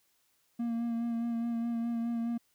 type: tone with vibrato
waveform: triangle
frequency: 233.1 Hz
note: A#3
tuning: in tune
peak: -28 dBFS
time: 0.59-2.38 s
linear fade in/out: 10 ms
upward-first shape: sine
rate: 4.8 Hz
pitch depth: 22 cents each way
effects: white hiss -72 dBFS RMS until 2.54 s